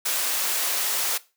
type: high-pass noise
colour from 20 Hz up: white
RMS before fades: -25 dBFS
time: 0.05-1.18 s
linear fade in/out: 10 ms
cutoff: 490 Hz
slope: 12 dB/octave
effects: noise-tail reverb RT60 0.3 s tail -19 dB re dry